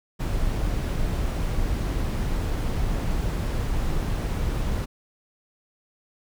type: noise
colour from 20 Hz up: brown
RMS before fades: -25 dBFS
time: 0.19-4.86 s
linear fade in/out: 20 ms
effects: none